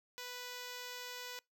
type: tone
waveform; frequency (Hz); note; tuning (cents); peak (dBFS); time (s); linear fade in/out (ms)
5% pulse; 493.9; B4; 0; -32; 0.18-1.39; 0
effects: noise-tail reverb RT60 0.2 s tail -25 dB re dry